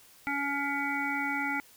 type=harmonic tone with a mistuned harmonic; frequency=281.5 Hz; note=C#4; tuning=27 cents sharp; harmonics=1 / 3 / 5 / 7 / 8; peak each=-35 / -35 / -35 / -35 / -35 dBFS; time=0.27-1.6 s; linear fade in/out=0 ms; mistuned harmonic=7; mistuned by=+19 cents; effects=white hiss -57 dBFS RMS until 1.76 s